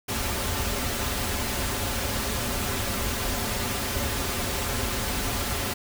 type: noise with comb filter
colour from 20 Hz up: pink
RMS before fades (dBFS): -28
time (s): 0.08-5.74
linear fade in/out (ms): 10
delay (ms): 6.3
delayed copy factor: -0.65
effects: none